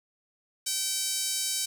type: tone with high-pass filter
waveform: 5% pulse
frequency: 770 Hz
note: G5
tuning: 31 cents flat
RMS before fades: -30 dBFS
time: 0.66-1.66 s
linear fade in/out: 10 ms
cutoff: 4100 Hz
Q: 0.66
effects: none